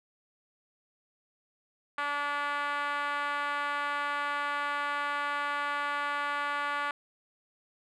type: tone with band-pass filter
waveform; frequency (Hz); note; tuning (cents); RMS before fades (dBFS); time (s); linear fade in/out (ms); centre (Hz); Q
5% pulse; 288.6; D4; -30; -32; 1.98-6.91; 2; 1200; 2
effects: none